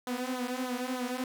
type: tone with flanger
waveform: sawtooth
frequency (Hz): 251.5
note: B3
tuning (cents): +32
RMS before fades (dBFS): -34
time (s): 0.07-1.24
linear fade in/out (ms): 2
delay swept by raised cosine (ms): 0.38 to 4.98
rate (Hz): 3.3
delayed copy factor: -0.8
effects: none